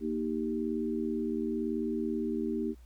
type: chord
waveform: sine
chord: Eb major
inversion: second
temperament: equal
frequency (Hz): 233.1 / 311.1 / 392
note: Bb3 / Eb4 / G4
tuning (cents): 0 / 0 / 0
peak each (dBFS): -33 / -34 / -35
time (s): 0-2.75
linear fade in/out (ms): 50
effects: added 60 Hz sine -50 dBFS peak until 2.85 s + pink hiss -67 dBFS RMS until 2.85 s